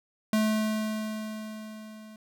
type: tone with level ramp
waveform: square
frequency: 216.3 Hz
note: A3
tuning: 29 cents flat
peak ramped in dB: -22 to -46 dBFS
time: 0.33-2.16 s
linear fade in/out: 2 ms
effects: none